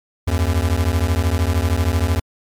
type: beating tone pair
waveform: square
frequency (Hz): 78 / 91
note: D#2 / F#2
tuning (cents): +5 / -28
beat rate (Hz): 13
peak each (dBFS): -19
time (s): 0.27-2.2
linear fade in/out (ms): 10
effects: MP3 96 kbps